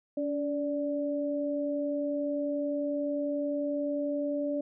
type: tone pair together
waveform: sine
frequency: 285 / 583.7 Hz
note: C#4 / D5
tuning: +48 / -11 cents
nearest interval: octave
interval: 1241 cents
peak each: -31 / -31 dBFS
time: 0.17-4.61 s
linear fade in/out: 5 ms
effects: none